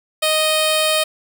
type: tone with notch filter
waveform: 10% pulse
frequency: 622.3 Hz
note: D#5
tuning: in tune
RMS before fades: -17 dBFS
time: 0.22-1.04 s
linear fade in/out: 10 ms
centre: 1600 Hz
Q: 1.1
effects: none